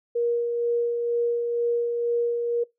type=tone with tremolo; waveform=sine; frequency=473.3 Hz; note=A#4; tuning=26 cents sharp; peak=-20 dBFS; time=0.15-2.64 s; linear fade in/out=10 ms; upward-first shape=sine; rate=2.1 Hz; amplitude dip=35%; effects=noise-tail reverb RT60 0.2 s tail -23 dB re dry